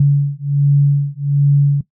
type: beating tone pair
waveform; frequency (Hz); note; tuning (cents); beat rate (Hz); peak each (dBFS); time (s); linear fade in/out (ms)
sine; 141.6 / 142.9; C#3 / D3; +37 / -47; 1.3; -13; 0-1.81; 5
effects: noise-tail reverb RT60 0.1 s tail -17 dB re dry